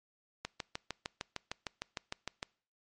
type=click train; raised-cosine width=0.2 ms; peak=-19 dBFS; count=14; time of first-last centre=0.45-2.429 s; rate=6.57 Hz; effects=noise-tail reverb RT60 0.5 s tail -25 dB re dry + MP3 48 kbps